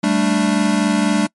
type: chord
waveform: square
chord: G suspended second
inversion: none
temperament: equal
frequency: 196 / 220 / 293.7 Hz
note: G3 / A3 / D4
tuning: 0 / 0 / 0 cents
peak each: -19 dBFS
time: 0.03-1.27 s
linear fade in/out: 10 ms
effects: noise-tail reverb RT60 0.1 s tail -26 dB re dry + MP3 48 kbps